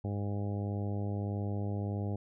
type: harmonic tone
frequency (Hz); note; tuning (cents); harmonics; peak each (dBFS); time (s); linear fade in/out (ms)
101.6; G#2; -38; 1 / 2 / 3 / 4 / 5 / 6 / 7 / 8; -33 / -39 / -43 / -45 / -47 / -49 / -50 / -51; 0.04-2.16; 5
effects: none